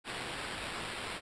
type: noise with sample-and-hold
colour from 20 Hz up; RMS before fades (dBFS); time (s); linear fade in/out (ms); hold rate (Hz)
white; -40; 0.04-1.21; 50; 6300
effects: resampled to 22050 Hz